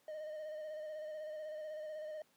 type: tone with vibrato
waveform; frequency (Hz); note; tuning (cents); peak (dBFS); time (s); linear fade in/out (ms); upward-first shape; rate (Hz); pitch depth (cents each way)
triangle; 616; D#5; -17; -40; 0.08-2.22; 2; square; 16; 26
effects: pink hiss -72 dBFS RMS until 2.36 s + high-pass 200 Hz 12 dB/octave